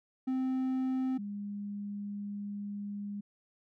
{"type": "tone pair in turn", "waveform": ["triangle", "sine"], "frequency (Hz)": [260, 203.6], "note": ["C4", "G#3"], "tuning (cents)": [-11, -34], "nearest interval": "major third", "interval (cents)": 423, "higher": "first", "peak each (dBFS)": [-27, -36], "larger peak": "first", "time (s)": [[0.27, 1.18], [1.18, 3.21]], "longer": "second", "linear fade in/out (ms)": 10, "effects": []}